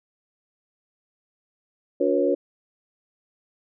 sine tone cluster, 287.6 / 360.4 / 478.1 / 549 Hz, D4 / F#4 / A#4 / C#5, -36 / -45 / +44 / -17 cents, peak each -25 / -24 / -24 / -23 dBFS, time 2-2.35 s, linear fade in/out 10 ms, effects none

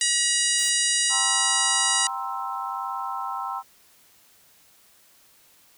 harmonic tone, 960 Hz, B5, 49 cents flat, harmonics 2 / 3 / 4 / 5 / 6 / 7 / 8 / 9 / 10, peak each -29 / -29 / -29 / -29 / -29 / -29 / -29 / -29 / -29 dBFS, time 0.01-2.07 s, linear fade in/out 2 ms
white noise, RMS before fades -42 dBFS, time 0.58-0.7 s, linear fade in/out 10 ms
sine chord, C dominant seventh, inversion second, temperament equal with one note detuned, 784 / 945.3 / 1046.5 / 1318.5 Hz, G5 / Bb5 / C6 / E6, 0 / +24 / 0 / 0 cents, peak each -33 / -34 / -32 / -33 dBFS, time 1.09-3.63 s, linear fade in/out 50 ms
effects white hiss -57 dBFS RMS until 5.77 s

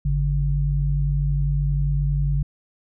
sine tone pair together, 51.1 / 143.5 Hz, G#1 / D3, -27 / -40 cents, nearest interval octave + tritone, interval 1787 cents, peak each -21 dBFS, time 0.05-2.43 s, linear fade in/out 5 ms, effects none

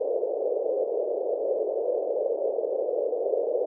pink band-pass noise, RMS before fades -27 dBFS, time 0-3.66 s, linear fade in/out 10 ms, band 430 to 580 Hz, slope 48 dB/octave, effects none

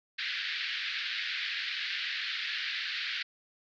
pink band-pass noise, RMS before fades -35 dBFS, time 0.18-3.23 s, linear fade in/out 10 ms, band 1600 to 4500 Hz, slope 48 dB/octave, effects none

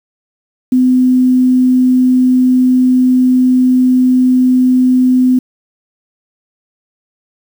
sine tone with quantisation, 254.1 Hz, B3, 49 cents sharp, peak -6 dBFS, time 0.72-5.39 s, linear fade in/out 5 ms, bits 6, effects none

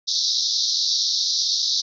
pink band-pass noise, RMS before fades -22 dBFS, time 0.07-1.82 s, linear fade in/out 20 ms, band 3700 to 5900 Hz, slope 96 dB/octave, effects none

